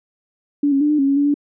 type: tone with pitch steps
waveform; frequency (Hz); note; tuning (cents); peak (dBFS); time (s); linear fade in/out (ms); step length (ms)
sine; 287.9 / 275 / 296.1 / 300.8 / 274.3 / 277.5 / 286.1 / 289.3; D4 / C#4 / D4 / D4 / C#4 / C#4 / D4 / D4; -34 / -14 / +14 / +42 / -18 / +2 / -45 / -26; -13; 0.63-1.342; 5; 89
effects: none